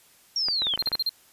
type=linear sweep; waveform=sine; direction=down; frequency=5630 to 3000 Hz; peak=-23 dBFS; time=0.36-0.76 s; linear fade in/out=2 ms
type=clicks; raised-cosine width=0.5 ms; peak=-19 dBFS; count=9; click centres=0.485 / 0.62 / 0.669 / 0.738 / 0.776 / 0.825 / 0.873 / 0.918 / 0.953 s
type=tone bursts; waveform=triangle; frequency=4186 Hz; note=C8; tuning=in tune; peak=-21 dBFS; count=5; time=0.79-1.093 s; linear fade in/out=2 ms; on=31 ms; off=37 ms
effects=white hiss -57 dBFS RMS until 1.32 s + resampled to 32000 Hz